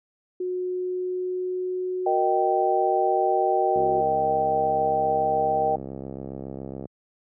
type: tone with pitch glide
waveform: sine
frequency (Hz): 364.3 to 370.7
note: F#4 to F#4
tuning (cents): -27 to +3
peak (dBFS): -25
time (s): 0.4-4.01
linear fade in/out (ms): 5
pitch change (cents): +30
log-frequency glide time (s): 0.66-3.25
type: harmonic tone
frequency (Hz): 155.56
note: D#3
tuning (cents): 0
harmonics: 3 / 4 / 5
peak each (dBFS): -27 / -26 / -22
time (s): 2.06-5.76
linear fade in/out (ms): 5
type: click train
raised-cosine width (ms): 2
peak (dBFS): -21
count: 209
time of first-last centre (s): 3.76-6.855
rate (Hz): 67.2
effects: high-pass 100 Hz 12 dB/octave